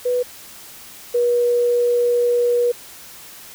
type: tone pair in turn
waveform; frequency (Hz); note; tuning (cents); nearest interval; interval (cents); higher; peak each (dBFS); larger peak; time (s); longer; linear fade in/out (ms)
sine; 493.9 / 482.3; B4 / B4; 0 / -41; unison; 41; first; -16 / -14; second; 0.05-0.23 / 1.14-2.72; second; 10
effects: white hiss -40 dBFS RMS until 3.54 s